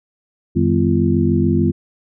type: tone cluster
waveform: sine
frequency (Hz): 91.7 / 158 / 204.8 / 251.8 / 342.5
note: F#2 / D#3 / G#3 / B3 / F4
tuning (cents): -15 / +27 / -24 / +34 / -34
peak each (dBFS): -19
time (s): 0.55-1.72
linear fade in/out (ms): 20
effects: none